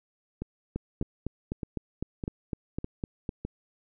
two click trains, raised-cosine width 3 ms, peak -20 / -18 dBFS, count 6 / 11, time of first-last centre 0.42-3.45 / 0.76-3.292 s, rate 1.65 / 3.95 Hz, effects none

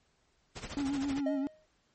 pink noise with tremolo, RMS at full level -40 dBFS, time 0.55-1.21 s, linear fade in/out 20 ms, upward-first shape sine, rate 13 Hz, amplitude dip 75%
triangle tone with vibrato, 277.2 Hz, C#4, in tune, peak -28 dBFS, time 0.77-1.47 s, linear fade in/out 0 ms, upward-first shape sine, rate 7.6 Hz, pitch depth 58 cents each way
triangle tone with exponential decay, 622.3 Hz, D#5, in tune, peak -27 dBFS, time 1.26-1.66 s, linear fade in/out 5 ms, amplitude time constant 86 ms
effects pink hiss -72 dBFS RMS until 1.94 s + MP3 32 kbps

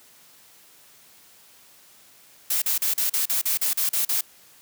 blue noise bursts, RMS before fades -23 dBFS, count 11, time 2.5-4.21 s, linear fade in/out 5 ms, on 120 ms, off 39 ms, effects white hiss -53 dBFS RMS until 4.61 s + high-pass 80 Hz 12 dB/octave

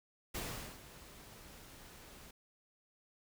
pink noise with ADSR envelope, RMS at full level -40 dBFS, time 0.34-2.31 s, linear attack 12 ms, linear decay 420 ms, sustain -15 dB, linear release 5 ms, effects none

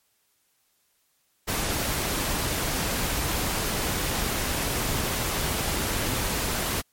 pink noise, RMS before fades -27 dBFS, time 1.47-6.82 s, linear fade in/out 20 ms, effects white hiss -69 dBFS RMS until 6.92 s + MP3 64 kbps

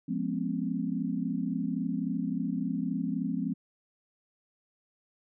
sine chord, C# dominant seventh, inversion first, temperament equal with one note detuned, 174.61 / 207.7 / 246.9 / 270.5 Hz, E#3 / G#3 / B3 / C#4, 0 / 0 / 0 / -42 cents, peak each -34 dBFS, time 0.08-3.54 s, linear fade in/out 10 ms, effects none

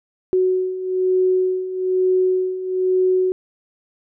sine beating tone pair, 370 / 371.1 Hz, F#4 / F#4, 0 / +5 cents, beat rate 1.1 Hz, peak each -22 / -17 dBFS, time 0.33-3.32 s, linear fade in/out 0 ms, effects none

